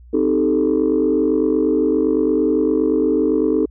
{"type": "chord", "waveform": "sine", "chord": "A half-diminished seventh", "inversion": "first", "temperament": "equal", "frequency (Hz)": [261.6, 311.1, 392, 440], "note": ["C4", "Eb4", "G4", "A4"], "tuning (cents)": [0, 0, 0, 0], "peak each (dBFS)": [-20, -17, -21, -18], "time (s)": [0.13, 3.66], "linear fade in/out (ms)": 10, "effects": ["tanh soft clip ceiling -7 dBFS", "added 60 Hz sine -40 dBFS peak until 3.7 s"]}